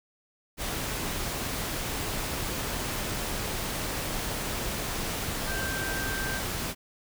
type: tone in noise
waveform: sine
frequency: 1568 Hz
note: G6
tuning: in tune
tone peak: -33 dBFS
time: 5.45-6.42 s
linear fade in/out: 50 ms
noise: pink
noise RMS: -32 dBFS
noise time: 0.57-6.75 s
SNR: -4 dB
effects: none